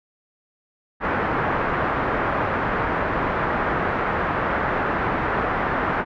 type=low-pass noise; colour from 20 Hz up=white; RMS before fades=-23 dBFS; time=1-6.05 s; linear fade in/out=50 ms; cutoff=1600 Hz; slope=24 dB/octave; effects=none